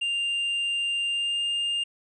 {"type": "tone with pitch glide", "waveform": "triangle", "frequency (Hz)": [2794, 2810], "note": ["F7", "F7"], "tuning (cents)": [0, 10], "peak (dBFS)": -23, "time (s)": [0.01, 1.84], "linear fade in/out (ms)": 10, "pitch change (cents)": 10, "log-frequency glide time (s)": [1.08, 1.4], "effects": ["resampled to 24000 Hz"]}